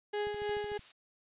35% pulse tone with tremolo, 415.3 Hz, G#4, in tune, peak -29 dBFS, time 0.13-0.78 s, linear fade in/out 10 ms, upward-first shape triangle, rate 3.2 Hz, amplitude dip 55%
click train, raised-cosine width 5 ms, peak -38 dBFS, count 8, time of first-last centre 0.27-0.792 s, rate 13.4 Hz
blue noise, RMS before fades -47 dBFS, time 0.33-0.92 s, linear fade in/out 5 ms
effects resampled to 8000 Hz

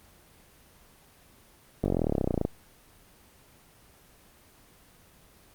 slowing click train, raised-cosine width 2 ms, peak -12 dBFS, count 23, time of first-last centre 1.84-2.451 s, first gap 20 ms, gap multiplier 1.03, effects pink hiss -57 dBFS RMS until 5.54 s + Opus 24 kbps

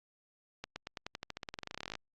accelerating click train, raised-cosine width 0.2 ms, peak -22 dBFS, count 26, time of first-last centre 0.64-1.953 s, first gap 120 ms, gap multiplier 0.92, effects low-pass 6000 Hz 12 dB/octave + Opus 48 kbps

